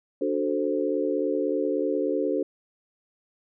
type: chord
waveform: sine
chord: D dominant seventh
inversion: none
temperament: equal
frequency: 293.7 / 370 / 440 / 523.3 Hz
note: D4 / F#4 / A4 / C5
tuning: 0 / 0 / 0 / 0 cents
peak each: -28 / -29 / -28 / -29 dBFS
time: 0.21-2.43 s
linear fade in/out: 5 ms
effects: none